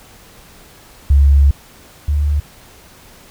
sine tone pair in turn, 70 / 73.21 Hz, C#2 / D2, +18 / -5 cents, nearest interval minor second, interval 77 cents, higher second, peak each -6 / -12 dBFS, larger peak first, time 1.1-1.51 / 2.08-2.4 s, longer first, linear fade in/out 5 ms, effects pink hiss -43 dBFS RMS until 3.3 s

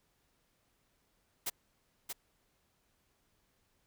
white noise with echo, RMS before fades -35 dBFS, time 1.46-1.5 s, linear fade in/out 10 ms, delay 630 ms, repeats 1, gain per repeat -5 dB, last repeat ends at 2.13 s, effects pink hiss -75 dBFS RMS until 3.86 s

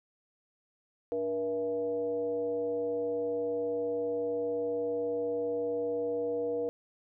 sine tone with frequency modulation, 478.2 Hz, A#4, 44 cents sharp, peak -29 dBFS, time 1.12-6.69 s, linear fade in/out 0 ms, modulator 185 Hz, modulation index 0.63, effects none

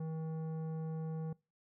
triangle tone with tanh clipping, 159.7 Hz, D#3, 45 cents sharp, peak -39 dBFS, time 0-1.33 s, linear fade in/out 5 ms, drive 16 dB, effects noise-tail reverb RT60 0.3 s tail -24 dB re dry

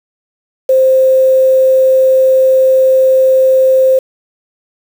sine tone with quantisation, 524 Hz, C5, 2 cents sharp, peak -5 dBFS, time 0.69-3.99 s, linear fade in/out 5 ms, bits 5, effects none

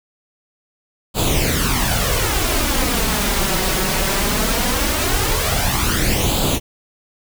pink noise with flanger, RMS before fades -18 dBFS, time 1.14-6.6 s, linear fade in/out 50 ms, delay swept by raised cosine 0.26 to 5.36 ms, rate 0.19 Hz, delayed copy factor +0.65, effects none

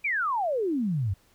sine exponential sweep, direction down, 2443 to 88.8 Hz, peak -24 dBFS, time 0.04-1.14 s, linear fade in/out 10 ms, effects pink hiss -63 dBFS RMS until 1.34 s

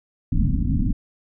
pink low-pass noise, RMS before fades -20 dBFS, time 0.32-0.93 s, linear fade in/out 5 ms, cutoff 290 Hz, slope 96 dB/octave, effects none

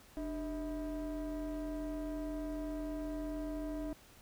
sine tone with frequency modulation, 298.7 Hz, D4, 29 cents sharp, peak -34 dBFS, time 0.17-3.93 s, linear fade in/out 0 ms, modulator 343 Hz, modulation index 0.92, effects tanh soft clip ceiling -36 dBFS + pink hiss -60 dBFS RMS until 4.21 s

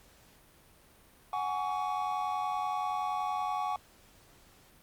triangle chord, F# suspended second, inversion none, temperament equal with one note detuned, 740 / 830.6 / 1127.5 Hz, F#5 / G#5 / C#6, 0 / 0 / +29 cents, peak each -33 dBFS, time 1.33-3.76 s, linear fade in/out 2 ms, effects pink hiss -60 dBFS RMS until 4.82 s + Opus 48 kbps

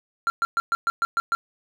triangle tone bursts, 1373 Hz, F6, 30 cents flat, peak -17 dBFS, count 8, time 0.27-1.35 s, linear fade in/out 0 ms, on 30 ms, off 120 ms, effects none

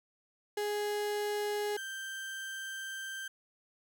35% pulse tone pair in turn, 415.3 / 1568 Hz, G#4 / G6, 0 / 0 cents, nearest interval octave + major seventh, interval 2300 cents, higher second, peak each -30 / -37 dBFS, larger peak first, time 0.57-1.77 / 1.77-3.28 s, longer second, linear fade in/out 5 ms, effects none

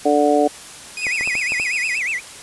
harmonic tone, 146.83 Hz, D3, in tune, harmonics 2 / 3 / 4 / 5, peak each -18 / -18 / -18 / -18 dBFS, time 0.05-0.48 s, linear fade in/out 10 ms
sawtooth tone, 2489 Hz, D#7, in tune, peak -22 dBFS, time 0.97-1.98 s, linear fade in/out 2 ms
triangle tone with vibrato, 2285 Hz, D7, 48 cents flat, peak -18 dBFS, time 1-2.21 s, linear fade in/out 50 ms, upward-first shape sine, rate 8.4 Hz, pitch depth 280 cents each way
clicks, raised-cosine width 1 ms, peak -17 dBFS, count 6, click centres 1.068 / 1.21 / 1.275 / 1.353 / 1.521 / 1.599 s
effects white hiss -37 dBFS RMS until 2.42 s + resampled to 24000 Hz

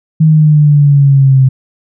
sine exponential sweep, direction down, 158.8 to 130.81 Hz, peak -3 dBFS, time 0.2-1.49 s, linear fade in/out 10 ms, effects none

